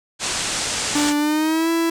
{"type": "low-pass noise", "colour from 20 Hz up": "white", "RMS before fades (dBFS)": -24, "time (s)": [0.19, 1.14], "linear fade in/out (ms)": 50, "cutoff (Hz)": 8800, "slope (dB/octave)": 48}
{"type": "tone with pitch glide", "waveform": "45% pulse", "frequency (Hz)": [293.7, 331.6], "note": ["D4", "E4"], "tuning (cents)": [0, 10], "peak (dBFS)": -17, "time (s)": [0.95, 1.9], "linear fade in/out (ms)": 5, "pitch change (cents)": 210, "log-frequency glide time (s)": [1.17, 1.7]}
{"effects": []}